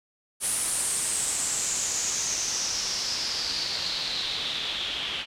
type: noise with low-pass filter sweep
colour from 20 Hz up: white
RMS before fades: -29 dBFS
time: 0.4-5.26 s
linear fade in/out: 50 ms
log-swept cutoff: 10000 to 3100 Hz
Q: 5.4
effects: none